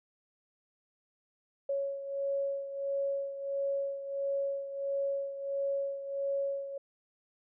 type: beating tone pair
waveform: sine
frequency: 554.4 / 555.9 Hz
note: C#5 / C#5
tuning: 0 / +5 cents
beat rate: 1.5 Hz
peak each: -32 / -38 dBFS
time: 1.69-6.78 s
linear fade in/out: 5 ms
effects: none